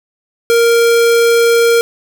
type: tone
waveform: square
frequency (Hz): 466.2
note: A#4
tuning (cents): 0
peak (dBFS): -8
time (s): 0.5-1.81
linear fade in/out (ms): 0
effects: none